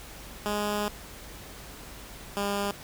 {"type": "tone pair in turn", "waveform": "10% pulse", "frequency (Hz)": [207.7, 201.6], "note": ["G#3", "G3"], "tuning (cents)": [0, 49], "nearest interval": "minor second", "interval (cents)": 51, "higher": "first", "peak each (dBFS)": -19, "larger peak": "neither", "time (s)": [[0.46, 0.88], [2.37, 2.71]], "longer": "first", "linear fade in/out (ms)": 0, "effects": ["added 50 Hz sine -49 dBFS peak until 2.83 s", "pink hiss -45 dBFS RMS until 2.83 s"]}